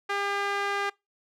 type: tone with band-pass filter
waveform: sawtooth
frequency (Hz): 401.8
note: G4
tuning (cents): +43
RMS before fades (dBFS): -29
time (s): 0.09-0.9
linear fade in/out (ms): 10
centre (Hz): 1600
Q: 1.1
effects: noise-tail reverb RT60 0.2 s tail -23 dB re dry